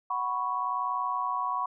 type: chord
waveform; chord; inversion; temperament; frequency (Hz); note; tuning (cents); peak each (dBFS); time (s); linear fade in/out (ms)
sine; F# suspended fourth; none; equal; 740 / 987.8 / 1108.7; F#5 / B5 / C#6; 0 / 0 / 0; -36 / -31 / -30; 0.1-1.66; 5
effects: none